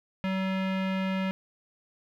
square tone with low-pass filter, 190 Hz, F#3, 46 cents sharp, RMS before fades -29 dBFS, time 0.24-1.31 s, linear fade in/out 0 ms, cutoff 2600 Hz, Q 2, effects 10-bit

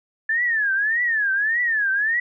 sine tone with vibrato, 1743 Hz, A6, 17 cents flat, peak -18 dBFS, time 0.29-2.2 s, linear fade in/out 5 ms, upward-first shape triangle, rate 1.7 Hz, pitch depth 220 cents each way, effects none

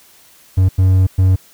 triangle tone bursts at uneven times, 93.6 Hz, F#2, 20 cents sharp, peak -6 dBFS, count 3, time 0.57-0.69 / 0.78-1.07 / 1.18-1.36 s, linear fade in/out 10 ms, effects white hiss -47 dBFS RMS until 1.53 s

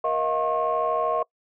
sine tone cluster, 474 / 636 / 709 / 1081 Hz, A#4 / D#5 / F5 / C#6, +29 / +38 / +26 / -44 cents, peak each -28 / -25 / -28 / -25 dBFS, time 0.04-1.23 s, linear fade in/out 5 ms, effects noise-tail reverb RT60 0.1 s tail -24 dB re dry + tanh soft clip ceiling -14 dBFS

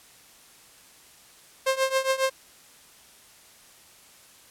sawtooth tone with tremolo, 530 Hz, C5, 22 cents sharp, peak -15 dBFS, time 1.66-2.3 s, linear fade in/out 10 ms, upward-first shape triangle, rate 7.3 Hz, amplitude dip 90%, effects white hiss -53 dBFS RMS until 4.5 s + low-pass 12000 Hz 12 dB/octave

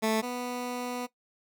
15% pulse tone pair in turn, 220 / 246.6 Hz, A3 / B3, 0 / -2 cents, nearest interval major second, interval 198 cents, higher second, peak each -18 / -26 dBFS, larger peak first, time 0.02-0.22 / 0.22-1.07 s, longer second, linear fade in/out 20 ms, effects noise-tail reverb RT60 0.1 s tail -17 dB re dry

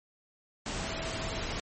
sine tone in noise, 652 Hz, E5, 19 cents flat, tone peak -42 dBFS, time 0.81-1.44 s, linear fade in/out 2 ms, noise pink, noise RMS -35 dBFS, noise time 0.66-1.6 s, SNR -10 dB, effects MP3 32 kbps

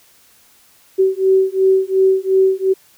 sine beating tone pair, 380 / 382.8 Hz, F#4 / G4, +46 / -41 cents, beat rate 2.8 Hz, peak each -14 dBFS, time 0.98-2.74 s, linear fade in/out 20 ms, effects white hiss -51 dBFS RMS until 2.97 s

